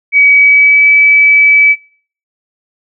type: tone with pitch glide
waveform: sine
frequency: 2271 to 2296 Hz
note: C#7 to D7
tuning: +41 to -40 cents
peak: -3 dBFS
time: 0.12-1.76 s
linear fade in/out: 50 ms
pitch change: +19 cents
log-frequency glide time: 0.34-0.89 s
effects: noise-tail reverb RT60 0.5 s tail -22 dB re dry